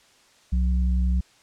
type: tone pair together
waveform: sine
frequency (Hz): 64.13 / 181.4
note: C2 / F#3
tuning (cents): -34 / -34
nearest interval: octave + tritone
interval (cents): 1800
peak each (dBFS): -19 / -29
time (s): 0.52-1.21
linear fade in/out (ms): 10
effects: white hiss -57 dBFS RMS until 1.42 s + low-pass 7000 Hz 12 dB/octave